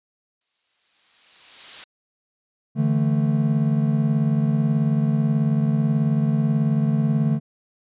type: noise with exponential growth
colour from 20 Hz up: blue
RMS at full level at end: -28 dBFS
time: 0.41-1.84 s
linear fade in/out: 2 ms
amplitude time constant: 310 ms
type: chord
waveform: triangle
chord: D suspended second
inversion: none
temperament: just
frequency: 146.83 / 165.19 / 220.2 Hz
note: D3 / E3 / A3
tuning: 0 / +4 / +2 cents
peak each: -18 / -23 / -20 dBFS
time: 2.75-7.4 s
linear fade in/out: 50 ms
effects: resampled to 8000 Hz